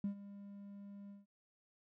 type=tone with ADSR envelope; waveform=triangle; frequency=200.8 Hz; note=G3; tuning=42 cents sharp; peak=-30 dBFS; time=0.04-1.26 s; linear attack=3 ms; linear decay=100 ms; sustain=-17 dB; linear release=160 ms; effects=tanh soft clip ceiling -31 dBFS